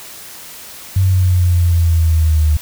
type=exponential sweep; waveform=sine; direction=down; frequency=95.6 to 75.5 Hz; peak=-9 dBFS; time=0.96-2.57 s; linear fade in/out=5 ms; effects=white hiss -34 dBFS RMS until 2.61 s